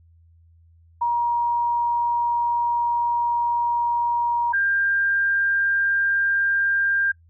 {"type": "tone pair in turn", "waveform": "sine", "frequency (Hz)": [949, 1596], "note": ["A#5", "G6"], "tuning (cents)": [31, 31], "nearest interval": "major sixth", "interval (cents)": 900, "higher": "second", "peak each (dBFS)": -18, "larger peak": "neither", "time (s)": [[1.01, 4.53], [4.53, 7.12]], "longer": "first", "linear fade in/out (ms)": 10, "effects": ["noise-tail reverb RT60 0.1 s tail -21 dB re dry", "added 83 Hz sine -51 dBFS peak until 7.29 s"]}